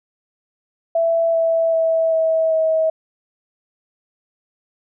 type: tone with pitch steps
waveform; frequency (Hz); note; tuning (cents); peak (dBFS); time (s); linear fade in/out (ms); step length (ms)
sine; 664 / 657.9 / 651.8 / 645.8 / 639.9; E5 / E5 / E5 / E5 / D#5; +12 / -4 / -20 / -36 / +48; -14; 0.95-2.9; 5; 390
effects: none